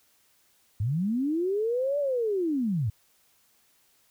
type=linear two-way sweep; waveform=sine; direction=up then down; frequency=93.6 to 587.3 to 93.6 Hz; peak=-24 dBFS; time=0.8-2.9 s; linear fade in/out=5 ms; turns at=1.99 s; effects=white hiss -65 dBFS RMS until 4.1 s